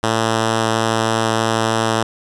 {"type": "tone", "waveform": "5% pulse", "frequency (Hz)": 112.3, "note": "A2", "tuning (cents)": 36, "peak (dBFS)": -4, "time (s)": [0.03, 2.03], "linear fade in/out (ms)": 5, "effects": ["resampled to 22050 Hz"]}